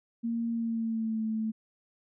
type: tone with pitch glide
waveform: sine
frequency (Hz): 231.6 to 219.9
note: A#3 to A3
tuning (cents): -11 to -1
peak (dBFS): -28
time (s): 0.23-1.52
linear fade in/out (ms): 20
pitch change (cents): -90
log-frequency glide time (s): 0.51-1.23
effects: none